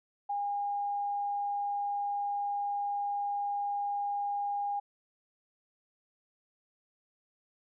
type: tone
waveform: sine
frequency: 812 Hz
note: G#5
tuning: 39 cents flat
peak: -30 dBFS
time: 0.29-4.8 s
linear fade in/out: 10 ms
effects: none